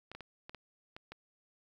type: clicks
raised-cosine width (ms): 0.3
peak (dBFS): -30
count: 7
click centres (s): 0.116 / 0.15 / 0.207 / 0.495 / 0.547 / 0.965 / 1.12
effects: 11-bit